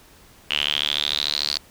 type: tone with band-pass filter sweep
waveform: sawtooth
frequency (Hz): 73.42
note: D2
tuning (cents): 0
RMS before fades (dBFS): -24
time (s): 0.5-1.58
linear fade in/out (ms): 10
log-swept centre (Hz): 2900 to 4500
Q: 8.6
effects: pink hiss -51 dBFS RMS until 1.7 s